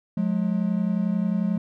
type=tone pair together; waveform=triangle; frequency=180 / 211.2 Hz; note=F#3 / G#3; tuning=-47 / +29 cents; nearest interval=minor third; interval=276 cents; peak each=-22 dBFS; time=0.17-1.58 s; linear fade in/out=5 ms; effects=none